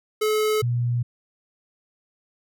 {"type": "tone pair in turn", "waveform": ["square", "sine"], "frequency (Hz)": [429.7, 120.58], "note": ["A4", "B2"], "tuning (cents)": [-41, -41], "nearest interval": "octave + minor seventh", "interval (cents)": 2200, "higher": "first", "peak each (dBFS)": -20, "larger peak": "neither", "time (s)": [[0.21, 0.62], [0.62, 1.03]], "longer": "neither", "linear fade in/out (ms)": 10, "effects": []}